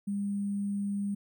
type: tone with sample-and-hold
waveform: sine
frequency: 201.2 Hz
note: G3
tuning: 45 cents sharp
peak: -29 dBFS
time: 0.07-1.15 s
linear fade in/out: 10 ms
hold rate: 8820 Hz
effects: none